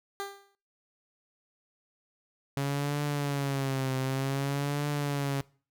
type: tone with exponential decay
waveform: 15% pulse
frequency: 398 Hz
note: G4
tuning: 26 cents sharp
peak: -25 dBFS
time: 0.2-0.55 s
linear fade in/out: 0 ms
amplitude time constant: 75 ms
type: tone with vibrato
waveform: sawtooth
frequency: 138.59 Hz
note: C#3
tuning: in tune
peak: -24 dBFS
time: 2.57-5.41 s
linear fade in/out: 0 ms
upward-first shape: triangle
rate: 0.54 Hz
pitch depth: 99 cents each way
effects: noise-tail reverb RT60 0.4 s tail -22 dB re dry